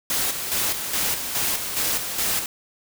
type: noise with tremolo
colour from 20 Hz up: white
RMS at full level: -23 dBFS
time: 0.1-2.46 s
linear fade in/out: 2 ms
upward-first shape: square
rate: 2.4 Hz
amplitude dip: 50%
effects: none